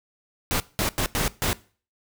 pink noise bursts at uneven times, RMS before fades -24 dBFS, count 5, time 0.51-0.6 / 0.79-0.89 / 0.98-1.06 / 1.15-1.28 / 1.42-1.53 s, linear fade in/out 0 ms, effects noise-tail reverb RT60 0.4 s tail -20 dB re dry

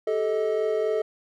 triangle tone cluster, 393.7 / 437.5 / 630 Hz, G4 / A4 / D#5, +8 / -10 / +21 cents, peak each -29 / -22 / -26 dBFS, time 0.07-1.02 s, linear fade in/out 5 ms, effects none

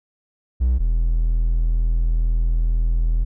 triangle tone pair in turn, 61.74 / 41.06 Hz, B1 / E1, 0 / -6 cents, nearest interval perfect fifth, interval 706 cents, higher first, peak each -12 / -13 dBFS, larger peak first, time 0.6-0.79 / 0.79-3.25 s, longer second, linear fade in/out 20 ms, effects tanh soft clip ceiling -8 dBFS

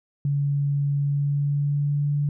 sine tone with pitch glide, 142.2 to 145.02 Hz, C#3 to D3, +45 to -22 cents, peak -20 dBFS, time 0.25-2.29 s, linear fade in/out 2 ms, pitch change +33 cents, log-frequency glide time 1-2.11 s, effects none

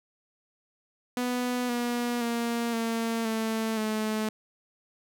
sawtooth tone with pitch steps, 247.2 / 240.7 / 234.4 / 228.3 / 222.3 / 216.4 Hz, B3 / B3 / A#3 / A#3 / A3 / A3, +2 / -44 / +10 / -36 / +18 / -29 cents, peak -23 dBFS, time 1.17-4.29 s, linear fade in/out 2 ms, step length 520 ms, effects none

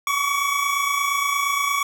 25% pulse tone pair together, 1111.4 / 1140 Hz, C#6 / C#6, +4 / +48 cents, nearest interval unison, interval 44 cents, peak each -21 / -18 dBFS, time 0.07-1.83 s, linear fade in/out 2 ms, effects none

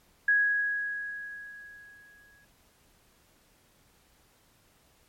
sine tone with exponential decay, 1661.2 Hz, G#6, in tune, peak -19 dBFS, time 0.28-2.45 s, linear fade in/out 5 ms, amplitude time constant 470 ms, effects pink hiss -64 dBFS RMS until 5.08 s + MP3 64 kbps

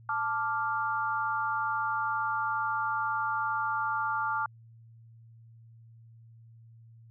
sine chord, D minor, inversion second, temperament equal, 880 / 1174.7 / 1396.9 Hz, A5 / D6 / F6, 0 / 0 / 0 cents, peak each -32 dBFS, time 0.09-4.46 s, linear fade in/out 2 ms, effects added 114 Hz sine -51 dBFS peak until 7.1 s

